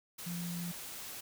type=tone in noise; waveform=sine; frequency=173.3 Hz; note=F3; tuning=13 cents flat; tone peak=-37 dBFS; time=0.26-0.72 s; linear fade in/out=10 ms; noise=white; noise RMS=-45 dBFS; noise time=0.18-1.21 s; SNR=+5 dB; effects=none